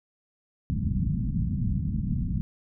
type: low-pass noise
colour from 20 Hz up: white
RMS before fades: -27 dBFS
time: 0.7-2.41 s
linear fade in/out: 0 ms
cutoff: 220 Hz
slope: 48 dB/octave
effects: none